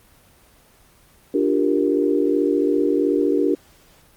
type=chord; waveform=sine; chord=G minor seventh; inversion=second; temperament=equal; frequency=293.7 / 349.2 / 392 / 466.2 Hz; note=D4 / F4 / G4 / Bb4; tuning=0 / 0 / 0 / 0 cents; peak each=-20 / -23 / -21 / -23 dBFS; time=1.34-3.55 s; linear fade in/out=5 ms; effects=pink hiss -53 dBFS RMS until 4.16 s + Opus 24 kbps